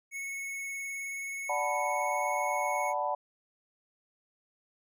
square tone with vibrato, 2202 Hz, C#7, 12 cents flat, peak -36 dBFS, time 0.11-2.94 s, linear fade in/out 50 ms, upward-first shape sine, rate 19 Hz, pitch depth 14 cents each way
sine chord, B minor seventh, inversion first, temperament equal, 587.3 / 740 / 880 / 987.8 Hz, D5 / F#5 / A5 / B5, 0 / 0 / 0 / 0 cents, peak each -34 dBFS, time 1.49-3.15 s, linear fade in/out 5 ms
effects none

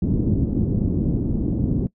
white low-pass noise, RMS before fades -21 dBFS, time 0.02-1.87 s, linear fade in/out 5 ms, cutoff 280 Hz, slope 24 dB/octave, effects noise-tail reverb RT60 0.1 s tail -21 dB re dry

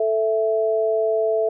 sine tone pair together, 440 / 660.1 Hz, A4 / E5, 0 / +2 cents, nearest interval perfect fifth, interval 702 cents, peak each -20 dBFS, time 0-1.49 s, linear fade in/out 5 ms, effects none

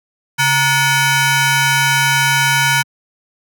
20% pulse ring-modulated tone, 796 Hz, G5, 26 cents sharp, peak -3 dBFS, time 0.38-2.83 s, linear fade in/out 20 ms, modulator 658 Hz, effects high-pass 150 Hz 12 dB/octave

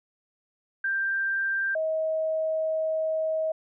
sine tone pair in turn, 1579 / 635 Hz, G6 / D#5, +12 / +35 cents, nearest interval octave + major third, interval 1577 cents, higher first, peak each -24 dBFS, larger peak neither, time 0.84-1.75 / 1.75-3.52 s, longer second, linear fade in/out 5 ms, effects none

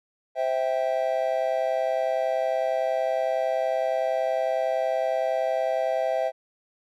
triangle chord, C major, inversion none, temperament just, 523.3 / 654.1 / 784.9 Hz, C5 / E5 / G5, 0 / -14 / +2 cents, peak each -26 / -23 / -28 dBFS, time 0.35-6.32 s, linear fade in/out 50 ms, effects none

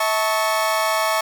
30% pulse chord, A major, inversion second, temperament equal with one note detuned, 646.4 / 880 / 1108.7 Hz, E5 / A5 / C#6, -34 / 0 / 0 cents, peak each -19 / -21 / -20 dBFS, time 0-1.21 s, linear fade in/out 5 ms, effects none

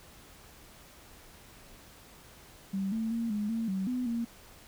sine tone with pitch steps, 193.9 / 223.4 / 230.6 / 208.6 / 227.1 / 190.8 / 250.4 / 232.9 Hz, G3 / A3 / A#3 / G#3 / A#3 / G3 / B3 / A#3, -19 / +27 / -19 / +8 / -45 / -47 / +24 / -1 cents, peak -29 dBFS, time 2.73-4.25 s, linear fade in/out 10 ms, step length 190 ms, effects pink hiss -54 dBFS RMS until 4.67 s

